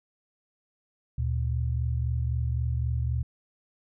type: tone pair together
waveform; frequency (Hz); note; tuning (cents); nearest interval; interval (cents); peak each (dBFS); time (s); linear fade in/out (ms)
sine; 74.47 / 118.3; D2 / A#2; +25 / +26; minor sixth; 801; -27 / -28; 1.18-3.23; 5
effects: none